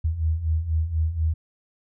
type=beating tone pair; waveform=sine; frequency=77.3 / 81.4 Hz; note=D#2 / E2; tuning=-11 / -21 cents; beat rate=4.1 Hz; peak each=-27 / -22 dBFS; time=0.04-1.34 s; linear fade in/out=10 ms; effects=none